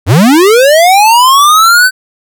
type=linear sweep; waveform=square; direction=up; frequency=77 to 1543 Hz; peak=-3 dBFS; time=0.06-1.91 s; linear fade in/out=50 ms; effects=none